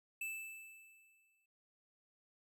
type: tone with exponential decay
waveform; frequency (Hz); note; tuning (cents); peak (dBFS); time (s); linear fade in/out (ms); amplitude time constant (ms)
square; 2637; E7; 0; -39; 0.21-1.46; 5; 270
effects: none